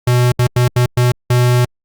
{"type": "tone bursts at uneven times", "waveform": "square", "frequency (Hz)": 123.2, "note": "B2", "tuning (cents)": -4, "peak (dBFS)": -10, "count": 6, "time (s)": [[0.07, 0.32], [0.39, 0.47], [0.56, 0.68], [0.76, 0.86], [0.97, 1.12], [1.3, 1.65]], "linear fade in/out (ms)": 5, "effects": ["Opus 48 kbps"]}